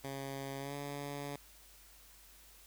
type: tone with pitch glide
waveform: 10% pulse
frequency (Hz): 136.9 to 142.63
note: C#3 to C#3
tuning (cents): -21 to +50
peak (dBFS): -32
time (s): 0.04-1.36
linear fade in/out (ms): 2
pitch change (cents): +71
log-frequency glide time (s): 0.58-0.75
effects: added 50 Hz sine -63 dBFS peak until 2.66 s + white hiss -60 dBFS RMS until 2.66 s